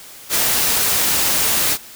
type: noise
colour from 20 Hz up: white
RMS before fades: -17 dBFS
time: 0.29-1.78 s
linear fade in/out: 50 ms
effects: white hiss -39 dBFS RMS until 1.95 s